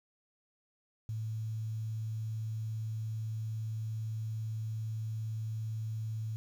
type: tone with quantisation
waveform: sine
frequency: 110.3 Hz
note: A2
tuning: 5 cents sharp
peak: -34 dBFS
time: 1.09-6.36 s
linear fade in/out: 0 ms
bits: 10
effects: none